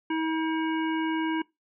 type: harmonic tone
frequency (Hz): 320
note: D#4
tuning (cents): +49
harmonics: 1 / 3 / 5 / 7 / 9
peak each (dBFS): -26 / -32 / -37 / -39 / -41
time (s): 0.1-1.42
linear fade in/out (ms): 5
effects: noise-tail reverb RT60 0.2 s tail -22 dB re dry